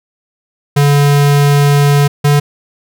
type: tone pair in turn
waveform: square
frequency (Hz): 143.4 / 144.98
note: D3 / D3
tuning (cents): -41 / -22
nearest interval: unison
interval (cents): 19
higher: second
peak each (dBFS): -7 / -7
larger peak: neither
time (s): 0.76-2.08 / 2.24-2.4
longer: first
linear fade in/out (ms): 10
effects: none